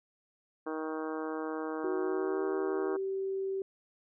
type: harmonic tone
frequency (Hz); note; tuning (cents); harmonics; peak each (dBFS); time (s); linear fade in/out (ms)
157.4; D#3; +20; 2 / 3 / 4 / 5 / 6 / 7 / 8 / 9 / 10; -37 / -38 / -45 / -45 / -47 / -45 / -48 / -50 / -50; 0.66-2.97; 10
type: tone with pitch glide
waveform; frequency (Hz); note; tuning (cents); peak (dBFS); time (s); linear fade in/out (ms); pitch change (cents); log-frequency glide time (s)
sine; 370 to 386.2; F#4 to G4; 0 to -26; -31; 1.84-3.62; 2; +74; 2.01-2.43
effects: none